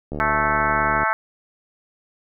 click train, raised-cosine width 2 ms, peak -16 dBFS, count 69, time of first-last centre 0.12-1.033 s, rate 74.5 Hz
harmonic tone, 219.5 Hz, A3, 4 cents flat, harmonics 3 / 4 / 5 / 6 / 7 / 8 / 9 / 10, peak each -28 / -24 / -26 / -23 / -24 / -30 / -32 / -32 dBFS, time 0.2-1.13 s, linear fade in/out 0 ms
effects none

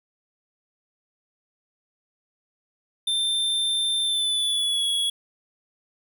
square tone with pitch glide, 3574 to 3354 Hz, A7 to G#7, +26 to +16 cents, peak -22 dBFS, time 3.07-5.1 s, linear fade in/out 5 ms, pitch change -110 cents, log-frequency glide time 4.01-4.87 s, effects none

